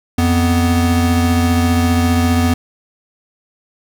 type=tone pair together; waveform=square; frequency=87.29 / 246.9 Hz; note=F2 / B3; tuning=0 / 0 cents; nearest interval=octave + tritone; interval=1800 cents; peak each=-15 dBFS; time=0.18-2.54 s; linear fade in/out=5 ms; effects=none